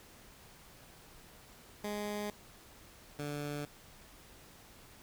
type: tone pair in turn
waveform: 15% pulse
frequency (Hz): 207.7 / 146.18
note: G#3 / D3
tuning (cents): 0 / -8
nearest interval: tritone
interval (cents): 608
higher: first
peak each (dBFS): -30 / -31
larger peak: first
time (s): 1.84-2.3 / 3.19-3.65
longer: neither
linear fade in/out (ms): 2
effects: pink hiss -57 dBFS RMS until 5.02 s